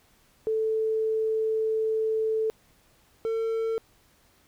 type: tone pair in turn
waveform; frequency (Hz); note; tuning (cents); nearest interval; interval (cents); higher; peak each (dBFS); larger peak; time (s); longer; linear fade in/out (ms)
sine / triangle; 440 / 449.8; A4 / A4; 0 / +38; unison; 38; second; -23; neither; 0.47-2.5 / 3.25-3.78; first; 0
effects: pink hiss -62 dBFS RMS until 4.47 s